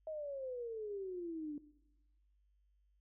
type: exponential sweep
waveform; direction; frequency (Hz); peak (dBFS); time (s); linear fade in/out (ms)
sine; down; 638 to 288.5; -40; 0.07-1.58; 2
effects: noise-tail reverb RT60 1.0 s tail -19 dB re dry + added 50 Hz sine -70 dBFS peak until 3 s

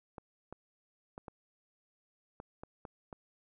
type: clicks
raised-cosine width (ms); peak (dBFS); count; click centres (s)
1; -30; 8; 0.182 / 0.526 / 1.179 / 1.282 / 2.401 / 2.635 / 2.852 / 3.128
effects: none

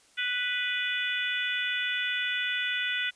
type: harmonic tone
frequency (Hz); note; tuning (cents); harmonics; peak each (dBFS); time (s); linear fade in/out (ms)
493.9; B4; 0; 3 / 4 / 5 / 6 / 7; -32 / -33 / -34 / -35 / -35; 0.17-3.11; 20
effects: white hiss -61 dBFS RMS until 3.15 s + resampled to 22050 Hz

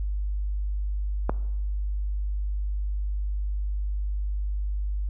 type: click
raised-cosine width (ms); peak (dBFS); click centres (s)
1; -10; 1.295
effects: noise-tail reverb RT60 1.0 s tail -19 dB re dry + added 50 Hz sine -25 dBFS peak until 5.09 s

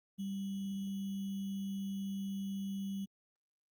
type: tone with sample-and-hold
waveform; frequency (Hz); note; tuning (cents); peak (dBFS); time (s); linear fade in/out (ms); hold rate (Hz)
sine; 196; G3; 0; -36; 0.18-3.06; 20; 3150
effects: Opus 32 kbps

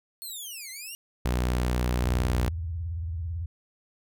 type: linear two-way sweep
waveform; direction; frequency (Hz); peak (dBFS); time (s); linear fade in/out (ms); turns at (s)
10% pulse; down then up; 4342 to 2011 to 2893; -29; 0.22-0.95; 0; 0.7
type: tone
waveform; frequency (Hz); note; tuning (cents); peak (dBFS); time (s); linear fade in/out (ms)
sawtooth; 61.4; B1; -9; -20; 1.25-2.49; 5
type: tone with vibrato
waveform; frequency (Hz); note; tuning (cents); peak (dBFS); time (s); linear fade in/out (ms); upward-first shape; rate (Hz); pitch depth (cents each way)
sine; 83.1; E2; +15; -29; 2.02-3.46; 5; triangle; 18; 210
effects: none

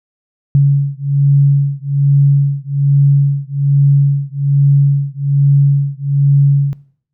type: beating tone pair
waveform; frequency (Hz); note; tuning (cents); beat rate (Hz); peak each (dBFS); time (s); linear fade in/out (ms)
sine; 140 / 141.2; C#3 / C#3; +18 / +32; 1.2; -11; 0.55-6.73; 0
effects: noise-tail reverb RT60 0.6 s tail -20 dB re dry

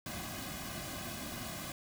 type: noise with comb filter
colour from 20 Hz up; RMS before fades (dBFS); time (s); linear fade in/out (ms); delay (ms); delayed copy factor
pink; -42; 0.06-1.72; 2; 2.2; -0.9
effects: none

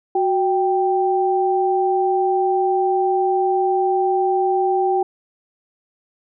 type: tone pair together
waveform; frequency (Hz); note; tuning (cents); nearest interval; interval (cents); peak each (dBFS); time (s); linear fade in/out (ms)
sine; 370 / 784; F#4 / G5; 0 / 0; octave + minor second; 1300; -18; 0.15-5.03; 5
effects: none

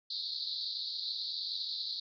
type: band-pass noise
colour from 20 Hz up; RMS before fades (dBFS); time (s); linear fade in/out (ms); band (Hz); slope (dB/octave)
white; -38; 0.1-2; 5; 3800 to 4600; 96
effects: none

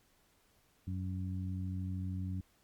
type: harmonic tone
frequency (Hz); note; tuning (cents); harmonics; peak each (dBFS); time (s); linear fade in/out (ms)
92.9; F#2; +7; 1 / 2 / 3; -36 / -41 / -47; 0.87-2.41; 5
effects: pink hiss -70 dBFS RMS until 2.63 s + MP3 96 kbps

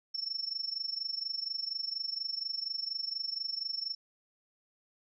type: tone with amplitude modulation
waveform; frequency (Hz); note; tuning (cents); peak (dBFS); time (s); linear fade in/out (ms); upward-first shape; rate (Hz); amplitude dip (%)
sine; 5400; E8; +41; -30; 0.14-3.95; 10; sine; 24.2; 85
effects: none

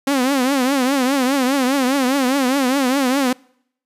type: tone with vibrato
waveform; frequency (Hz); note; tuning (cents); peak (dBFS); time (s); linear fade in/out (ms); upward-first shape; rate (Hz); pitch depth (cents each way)
sawtooth; 265.4; C4; +25; -11; 0.07-3.33; 5; triangle; 4.9; 150
effects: noise-tail reverb RT60 0.7 s tail -26 dB re dry + resampled to 32000 Hz

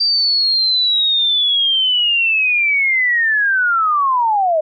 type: linear sweep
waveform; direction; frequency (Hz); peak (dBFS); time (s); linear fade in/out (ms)
sine; down; 4699 to 604; -12; 0-4.61; 10
effects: none

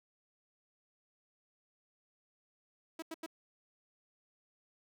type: tone bursts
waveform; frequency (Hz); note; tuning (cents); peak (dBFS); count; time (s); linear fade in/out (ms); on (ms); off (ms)
sawtooth; 324.3; E4; -28; -36; 3; 2.99-3.263; 5; 33; 87
effects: none

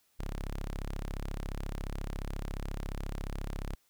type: tone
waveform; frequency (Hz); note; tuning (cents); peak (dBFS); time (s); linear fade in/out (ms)
sawtooth; 34.27; C#1; -19; -31; 0.19-3.75; 0
effects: white hiss -71 dBFS RMS until 3.89 s

